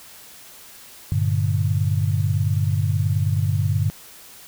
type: chord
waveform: sine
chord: G minor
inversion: none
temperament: equal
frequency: 98 / 116.54 / 146.83 Hz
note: G2 / Bb2 / D3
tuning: 0 / 0 / 0 cents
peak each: -20 / -24 / -23 dBFS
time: 1.12-3.9 s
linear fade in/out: 0 ms
effects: white hiss -44 dBFS RMS until 4.47 s